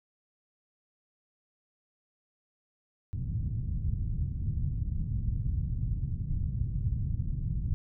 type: low-pass noise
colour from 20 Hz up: white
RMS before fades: -31 dBFS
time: 3.13-7.74 s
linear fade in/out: 0 ms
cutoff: 130 Hz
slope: 24 dB/octave
effects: none